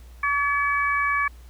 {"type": "harmonic tone", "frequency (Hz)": 570, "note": "C#5", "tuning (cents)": 48, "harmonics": [2, 3, 4], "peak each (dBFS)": [-23, -25, -26], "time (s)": [0.23, 1.28], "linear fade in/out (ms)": 5, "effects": ["added 60 Hz sine -42 dBFS peak until 1.49 s", "pink hiss -56 dBFS RMS until 1.49 s"]}